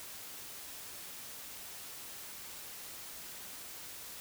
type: silence
effects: white hiss -47 dBFS RMS until 4.2 s